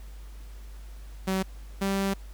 sawtooth tone pair in turn, 189.8 / 195.59 Hz, F#3 / G3, +44 / -4 cents, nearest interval minor second, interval 52 cents, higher second, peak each -21 dBFS, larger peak neither, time 1.27-1.43 / 1.81-2.14 s, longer second, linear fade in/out 10 ms, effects added 50 Hz sine -40 dBFS peak until 2.33 s + pink hiss -56 dBFS RMS until 2.33 s

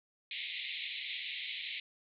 pink band-pass noise, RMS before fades -41 dBFS, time 0.31-1.8 s, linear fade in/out 2 ms, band 2000 to 4000 Hz, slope 96 dB/octave, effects none

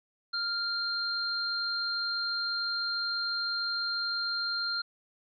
sine tone pair together, 1396.9 / 4183 Hz, F6 / C8, 0 / -1 cents, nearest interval octave + perfect fifth, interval 1899 cents, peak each -33 / -31 dBFS, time 0.33-4.82 s, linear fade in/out 10 ms, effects none

